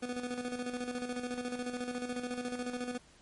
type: tone with tremolo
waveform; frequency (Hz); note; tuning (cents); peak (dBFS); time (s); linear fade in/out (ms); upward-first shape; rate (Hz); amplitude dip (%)
25% pulse; 246.9; B3; 0; -30; 0.02-2.98; 10; square; 14; 55
effects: pink hiss -61 dBFS RMS until 3.21 s + MP3 48 kbps